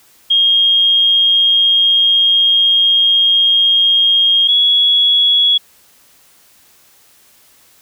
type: tone pair in turn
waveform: sine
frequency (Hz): 3242 / 3356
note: G#7 / G#7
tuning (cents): -42 / +17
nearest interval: minor second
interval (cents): 59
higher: second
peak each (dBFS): -8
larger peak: neither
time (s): 0.3-4.48 / 4.48-5.58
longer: first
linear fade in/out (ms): 10
effects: white hiss -49 dBFS RMS until 7.81 s